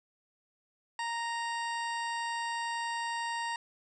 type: harmonic tone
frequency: 931 Hz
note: A#5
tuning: 2 cents flat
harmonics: 1 / 2 / 3 / 4 / 5 / 6 / 8 / 9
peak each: -34 / -38 / -44 / -49 / -47 / -52 / -52 / -51 dBFS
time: 0.99-3.56 s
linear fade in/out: 2 ms
effects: none